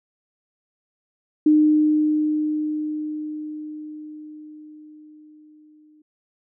sine tone with exponential decay, 304.8 Hz, D#4, 36 cents flat, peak -11 dBFS, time 1.46-6.02 s, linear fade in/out 5 ms, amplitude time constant 990 ms, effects none

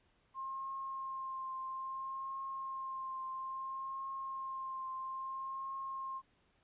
sine tone with vibrato, 1063 Hz, C6, 27 cents sharp, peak -39 dBFS, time 0.34-6.22 s, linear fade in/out 50 ms, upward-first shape triangle, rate 0.6 Hz, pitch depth 22 cents each way, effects pink hiss -73 dBFS RMS until 6.63 s + resampled to 8000 Hz

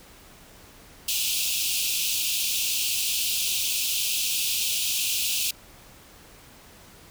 pink high-pass noise, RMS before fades -26 dBFS, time 1.08-5.51 s, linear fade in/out 5 ms, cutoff 2500 Hz, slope 96 dB/octave, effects pink hiss -50 dBFS RMS until 7.1 s

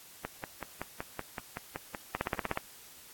two click trains, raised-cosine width 0.5 ms, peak -14 / -20 dBFS, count 8 / 10, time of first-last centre 2.15-2.574 / 0.25-1.948 s, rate 16.5 / 5.3 Hz, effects white hiss -53 dBFS RMS until 3.13 s + AAC 64 kbps

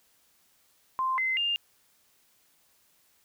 sine tone with pitch steps, 1044 / 2061 / 2807 Hz, C6 / C7 / F7, -4 / -27 / +8 cents, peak -25 dBFS, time 0.99-1.56 s, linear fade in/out 0 ms, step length 190 ms, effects white hiss -66 dBFS RMS until 3.24 s

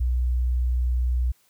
sine tone, 61.74 Hz, B1, in tune, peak -19 dBFS, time 0-1.32 s, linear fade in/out 10 ms, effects tanh soft clip ceiling -15 dBFS + white hiss -63 dBFS RMS until 1.49 s

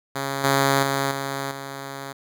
5% pulse tone with level steps, 137.6 Hz, C#3, 12 cents flat, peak -14 / -6 / -10 / -15 / -21 dBFS, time 0.15-2.13 s, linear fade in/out 10 ms, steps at 0.44 / 0.83 / 1.11 / 1.51 s, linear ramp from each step 2 ms, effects none

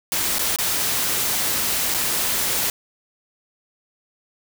white noise with dropouts, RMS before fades -22 dBFS, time 0.12-2.7 s, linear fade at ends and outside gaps 1 ms, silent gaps 0.385-0.392 / 0.561-0.586 / 1.941-1.945 s, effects none

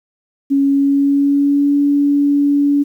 sine tone with pitch glide, 277.2 to 285.7 Hz, C#4 to D4, 0 to -48 cents, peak -10 dBFS, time 0.5-2.84 s, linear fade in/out 20 ms, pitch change +52 cents, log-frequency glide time 0.64-1.76 s, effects 8-bit

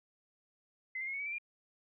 sine tone with pitch steps, 2051 / 2105 / 2160 / 2217 / 2276 / 2336 / 2397 Hz, C7 / C7 / C#7 / C#7 / C#7 / D7 / D7, -35 / +10 / -45 / 0 / +45 / -10 / +35 cents, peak -36 dBFS, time 0.95-1.384 s, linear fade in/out 5 ms, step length 62 ms, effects none

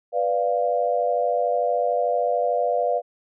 sine chord, B diminished, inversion none, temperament equal, 493.9 / 587.3 / 698.5 Hz, B4 / D5 / F5, 0 / 0 / 0 cents, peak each -24 / -24 / -23 dBFS, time 0.12-3.02 s, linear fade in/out 50 ms, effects none

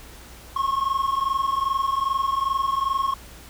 triangle tone pair together, 1070.5 / 1093 Hz, C6 / C#6, +39 / -25 cents, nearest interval unison, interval 36 cents, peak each -23 / -21 dBFS, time 0.56-3.14 s, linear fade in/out 5 ms, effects added 60 Hz sine -45 dBFS peak until 3.49 s + pink hiss -45 dBFS RMS until 3.49 s

